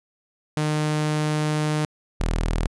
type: tone pair in turn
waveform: sawtooth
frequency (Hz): 152.3 / 40.44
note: D#3 / E1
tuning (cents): -37 / -32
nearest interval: octave + major seventh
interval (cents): 2295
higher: first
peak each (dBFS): -17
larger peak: neither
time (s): 0.57-1.85 / 2.2-2.67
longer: first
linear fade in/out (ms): 0
effects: resampled to 24000 Hz